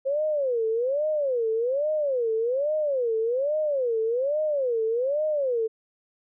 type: tone with vibrato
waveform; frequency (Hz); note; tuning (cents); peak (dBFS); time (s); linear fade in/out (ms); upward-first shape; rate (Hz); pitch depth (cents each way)
sine; 523.3; C5; 0; -22; 0.05-5.68; 20; sine; 1.2; 290
effects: none